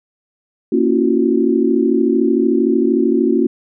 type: chord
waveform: sine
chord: F# dominant seventh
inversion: first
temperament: equal with one note detuned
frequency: 233.1 / 277.2 / 336.7 / 370 Hz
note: A#3 / C#4 / E4 / F#4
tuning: 0 / 0 / +37 / 0 cents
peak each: -17 dBFS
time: 0.72-3.47 s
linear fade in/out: 5 ms
effects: none